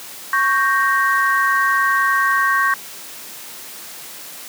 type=chord; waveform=sine; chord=G diminished; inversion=second; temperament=equal; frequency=1108.7 / 1568 / 1864.7 Hz; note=Db6 / G6 / Bb6; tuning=0 / 0 / 0 cents; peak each=-17 / -18 / -20 dBFS; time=0.33-2.74 s; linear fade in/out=2 ms; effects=white hiss -35 dBFS RMS until 4.48 s + high-pass 150 Hz 12 dB/octave